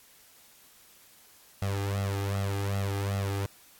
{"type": "tone with flanger", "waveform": "sawtooth", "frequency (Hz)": 99.1, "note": "G2", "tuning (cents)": 19, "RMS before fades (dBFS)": -30, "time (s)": [1.62, 3.46], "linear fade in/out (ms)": 0, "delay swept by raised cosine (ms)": [1.5, 2.5], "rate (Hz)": 2.6, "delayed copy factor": 0.9, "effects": ["white hiss -57 dBFS RMS until 3.79 s", "AAC 64 kbps"]}